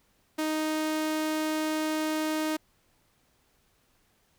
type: tone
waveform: sawtooth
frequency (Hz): 311.1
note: D#4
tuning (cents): 0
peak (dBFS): -23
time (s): 0.38-2.57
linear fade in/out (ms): 10
effects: pink hiss -68 dBFS RMS until 4.38 s